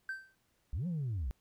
triangle tone with exponential decay, 1556 Hz, G6, 13 cents flat, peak -30 dBFS, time 0.09-0.35 s, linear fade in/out 2 ms, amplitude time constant 55 ms
sine linear two-way sweep, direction up then down, 52 to 184.7 to 52 Hz, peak -31 dBFS, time 0.73-1.31 s, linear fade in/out 0 ms, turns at 0.87 s
effects tanh soft clip ceiling -31 dBFS + pink hiss -75 dBFS RMS until 1.4 s

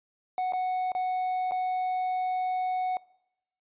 triangle tone with dropouts, 739 Hz, F#5, 2 cents flat, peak -24 dBFS, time 0.38-2.97 s, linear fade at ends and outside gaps 1 ms, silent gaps 0.523-0.534 / 0.919-0.95 / 1.511-1.519 s, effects noise-tail reverb RT60 0.8 s tail -22 dB re dry + resampled to 8000 Hz

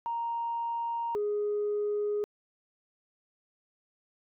sine tone pair in turn, 932.3 / 415.3 Hz, A#5 / G#4, 0 / 0 cents, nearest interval octave + major second, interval 1400 cents, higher first, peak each -29 / -26 dBFS, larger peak second, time 0.06-1.15 / 1.15-2.24 s, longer neither, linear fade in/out 0 ms, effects tanh soft clip ceiling -24 dBFS

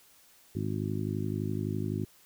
harmonic tone, 51.8 Hz, G#1, 4 cents flat, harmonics 2 / 3 / 4 / 5 / 6 / 7, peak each -34 / -36 / -37 / -38 / -39 / -39 dBFS, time 0.55-2.05 s, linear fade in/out 5 ms, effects white hiss -60 dBFS RMS until 2.25 s

